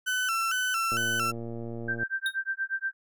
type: tone with vibrato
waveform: 35% pulse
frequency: 1423 Hz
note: F6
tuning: 32 cents sharp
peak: -24 dBFS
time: 0.06-1.32 s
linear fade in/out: 20 ms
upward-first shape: square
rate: 2.2 Hz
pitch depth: 100 cents each way
type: click train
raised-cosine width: 2 ms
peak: -25 dBFS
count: 130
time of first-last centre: 0.92-2.032 s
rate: 116 Hz
type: tone with tremolo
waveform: sine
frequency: 1568 Hz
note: G6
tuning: in tune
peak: -25 dBFS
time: 1.88-2.93 s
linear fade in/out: 5 ms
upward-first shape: sine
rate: 8.4 Hz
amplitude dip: 100%
type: tone with exponential decay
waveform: square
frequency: 3729 Hz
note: A#7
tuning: in tune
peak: -27 dBFS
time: 2.26-2.37 s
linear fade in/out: 2 ms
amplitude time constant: 22 ms
effects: none